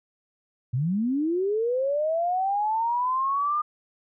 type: linear sweep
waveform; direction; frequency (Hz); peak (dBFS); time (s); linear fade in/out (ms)
sine; up; 114.6 to 1218; -22; 0.73-3.62; 10
effects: none